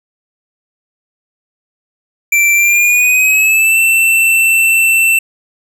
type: tone with pitch glide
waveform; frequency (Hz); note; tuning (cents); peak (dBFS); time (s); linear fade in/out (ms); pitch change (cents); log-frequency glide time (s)
square; 2346 to 2679; D7 to E7; -2 to +27; -8; 2.32-5.19; 5; +229; 2.54-3.79
effects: none